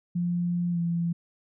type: tone with pitch glide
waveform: sine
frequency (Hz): 174.61 to 170.03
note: F3 to F3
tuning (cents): 0 to -46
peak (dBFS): -24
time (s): 0.15-1.13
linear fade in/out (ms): 10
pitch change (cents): -46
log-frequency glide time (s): 0.71-0.79
effects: none